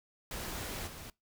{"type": "noise with level steps", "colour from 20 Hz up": "pink", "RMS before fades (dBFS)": [-40, -47], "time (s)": [0.31, 1.1], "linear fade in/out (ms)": 2, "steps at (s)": 0.86, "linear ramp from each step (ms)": 20, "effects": ["noise-tail reverb RT60 0.2 s tail -23 dB re dry"]}